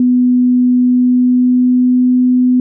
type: tone with pitch glide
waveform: sine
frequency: 248.7 to 251 Hz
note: B3 to B3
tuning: +12 to +28 cents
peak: -7 dBFS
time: 0-2.6 s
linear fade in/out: 2 ms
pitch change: +16 cents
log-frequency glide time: 0.82-2.16 s
effects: none